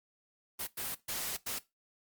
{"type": "noise bursts at uneven times", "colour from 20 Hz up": "white", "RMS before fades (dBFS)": -37, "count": 4, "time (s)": [[0.59, 0.67], [0.77, 0.95], [1.08, 1.37], [1.46, 1.59]], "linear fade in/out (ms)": 10, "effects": ["noise-tail reverb RT60 0.2 s tail -18 dB re dry", "Opus 32 kbps"]}